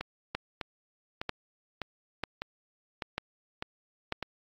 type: two click trains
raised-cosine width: 0.3 ms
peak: -15 / -18 dBFS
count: 5 / 8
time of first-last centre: 0.35-4.124 / 0.01-4.227 s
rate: 1.06 / 1.66 Hz
effects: AAC 64 kbps